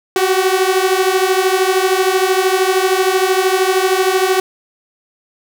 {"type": "beating tone pair", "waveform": "sawtooth", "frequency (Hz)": [370, 383], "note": ["F#4", "G4"], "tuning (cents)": [0, -40], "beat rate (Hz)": 13, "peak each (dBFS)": -11, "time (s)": [0.16, 4.4], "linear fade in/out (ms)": 2, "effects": []}